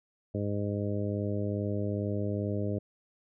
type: harmonic tone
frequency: 102.4 Hz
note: G#2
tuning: 24 cents flat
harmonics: 1 / 2 / 3 / 4 / 5 / 6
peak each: -32 / -35 / -37 / -38 / -39 / -40 dBFS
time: 0.34-2.79 s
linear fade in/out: 10 ms
effects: none